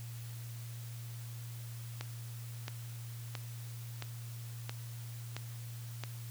click train, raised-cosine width 0.2 ms, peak -22 dBFS, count 7, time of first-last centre 2.01-6.037 s, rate 1.49 Hz, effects added 117 Hz sine -42 dBFS peak until 6.3 s + white hiss -54 dBFS RMS until 6.3 s

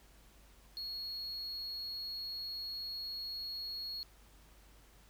triangle tone, 4322 Hz, C#8, 45 cents flat, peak -38 dBFS, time 0.77-4.03 s, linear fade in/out 0 ms, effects added 50 Hz sine -61 dBFS peak until 5.09 s + pink hiss -64 dBFS RMS until 5.09 s

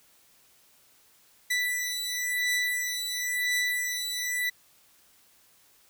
sawtooth beating tone pair, 1975.5 / 1976.47 Hz, B6 / B6, 0 / +1 cents, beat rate 0.97 Hz, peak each -27 / -26 dBFS, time 1.5-4.5 s, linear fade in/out 10 ms, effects white hiss -61 dBFS RMS until 5.89 s

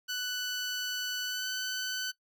15% pulse tone with pitch glide, 1490 to 1509.1 Hz, F#6 to F#6, +12 to +34 cents, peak -26 dBFS, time 0.08-2.12 s, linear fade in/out 20 ms, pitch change +22 cents, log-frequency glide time 1.25-1.48 s, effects noise-tail reverb RT60 0.1 s tail -20 dB re dry

